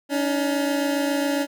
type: tone pair together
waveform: 25% pulse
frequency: 282.7 / 310 Hz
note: C#4 / D#4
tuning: +34 / -6 cents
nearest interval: major second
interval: 160 cents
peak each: -18 / -25 dBFS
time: 0.09-1.47 s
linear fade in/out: 50 ms
effects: none